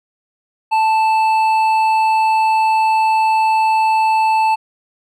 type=tone with hard clipping; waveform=sine; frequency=880 Hz; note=A5; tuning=in tune; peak=-13 dBFS; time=0.71-4.56 s; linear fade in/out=20 ms; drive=7 dB; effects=none